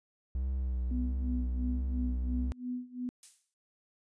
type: tone with vibrato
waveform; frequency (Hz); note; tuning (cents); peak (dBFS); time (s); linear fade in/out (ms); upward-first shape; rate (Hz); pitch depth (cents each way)
triangle; 63.6; C2; -48; -28; 0.35-2.52; 0; sine; 1.5; 54
type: tone with tremolo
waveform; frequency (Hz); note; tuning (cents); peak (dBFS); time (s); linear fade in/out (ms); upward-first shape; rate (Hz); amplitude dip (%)
sine; 248.6; B3; +12; -32; 0.91-3.09; 0; sine; 2.9; 90
type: noise with exponential decay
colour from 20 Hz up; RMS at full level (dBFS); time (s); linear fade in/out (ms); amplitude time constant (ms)
violet; -42; 3.23-3.54; 1; 67
effects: resampled to 22050 Hz